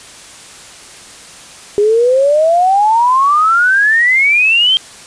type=exponential sweep; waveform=sine; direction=up; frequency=404.2 to 3186 Hz; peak=-7 dBFS; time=1.78-4.77 s; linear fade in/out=0 ms; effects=white hiss -35 dBFS RMS until 5.06 s + resampled to 22050 Hz